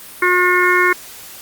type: harmonic tone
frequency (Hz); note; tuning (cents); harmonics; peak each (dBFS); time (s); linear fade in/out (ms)
360; F#4; -47; 1 / 3 / 4 / 5 / 6; -17 / -17 / -17 / -17 / -17; 0.22-0.93; 5
effects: white hiss -36 dBFS RMS until 1.41 s + Opus 32 kbps